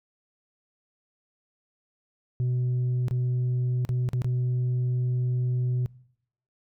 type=tone with dropouts; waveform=sine; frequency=124.7 Hz; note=B2; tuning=17 cents sharp; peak=-20 dBFS; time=2.4-5.86 s; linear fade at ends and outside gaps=0 ms; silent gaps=3.083-3.11 / 3.85-3.891 / 4.089-4.133 / 4.219-4.245 s; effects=noise-tail reverb RT60 0.7 s tail -24 dB re dry + tanh soft clip ceiling -22 dBFS